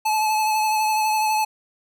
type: tone with vibrato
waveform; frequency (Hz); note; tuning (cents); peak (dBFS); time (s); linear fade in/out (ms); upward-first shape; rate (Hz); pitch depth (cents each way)
square; 863; A5; -34; -19; 0.05-1.45; 10; sine; 12; 21
effects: none